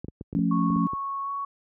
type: clicks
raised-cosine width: 3 ms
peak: -22 dBFS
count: 8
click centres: 0.045 / 0.084 / 0.211 / 0.329 / 0.39 / 0.703 / 0.761 / 0.934 s
type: chord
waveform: sine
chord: F augmented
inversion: none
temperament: equal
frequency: 174.61 / 220 / 277.2 Hz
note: F3 / A3 / C#4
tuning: 0 / 0 / 0 cents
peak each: -24 / -26 / -26 dBFS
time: 0.35-0.87 s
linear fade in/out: 0 ms
type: tone with pitch glide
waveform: sine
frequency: 1104 to 1116.2 Hz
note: C#6 to C#6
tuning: -7 to +12 cents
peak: -28 dBFS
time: 0.51-1.45 s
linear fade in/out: 5 ms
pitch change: +19 cents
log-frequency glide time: 1.23-1.3 s
effects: high-pass 60 Hz 12 dB/octave